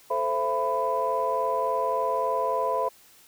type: tone cluster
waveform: sine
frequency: 438.5 / 522 / 672 / 998 Hz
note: A4 / C5 / E5 / B5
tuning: -6 / -4 / +33 / +18 cents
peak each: -31 / -28 / -29 / -26 dBFS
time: 0.1-2.89 s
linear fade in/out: 10 ms
effects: tanh soft clip ceiling -14 dBFS + white hiss -55 dBFS RMS until 3.27 s